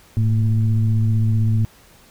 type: tone with frequency modulation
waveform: sine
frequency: 108.2 Hz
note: A2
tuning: 29 cents flat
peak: -14 dBFS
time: 0.17-1.65 s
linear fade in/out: 0 ms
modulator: 116 Hz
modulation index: 0.55
effects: pink hiss -50 dBFS RMS until 2.1 s